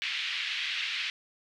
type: band-pass noise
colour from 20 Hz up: pink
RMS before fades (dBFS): -33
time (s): 0.02-1.1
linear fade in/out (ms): 0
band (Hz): 2100 to 3700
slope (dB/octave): 24
effects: none